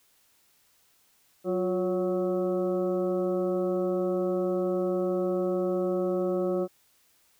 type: harmonic tone with a mistuned harmonic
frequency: 184.9 Hz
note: F#3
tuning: 1 cent flat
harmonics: 1 / 2 / 3 / 4 / 6 / 7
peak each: -32 / -27 / -30 / -41 / -47 / -44 dBFS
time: 1.44-6.68 s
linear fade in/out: 50 ms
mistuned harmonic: 2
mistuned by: -52 cents
effects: white hiss -65 dBFS RMS until 7.39 s